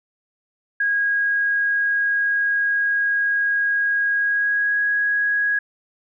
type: tone with pitch glide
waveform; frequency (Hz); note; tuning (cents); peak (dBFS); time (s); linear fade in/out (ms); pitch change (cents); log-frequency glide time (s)
sine; 1641 to 1658.2; G#6 to G#6; -21 to -3; -17; 0.8-5.59; 5; +18; 4.13-4.8
effects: none